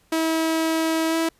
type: tone with pitch glide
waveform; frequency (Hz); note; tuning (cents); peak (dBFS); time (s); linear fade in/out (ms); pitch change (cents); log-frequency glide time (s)
sawtooth; 322.8 to 327.1; E4 to E4; -36 to -13; -16; 0.12-1.29; 5; +23; 1.08-1.16
effects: pink hiss -61 dBFS RMS until 1.39 s + resampled to 32000 Hz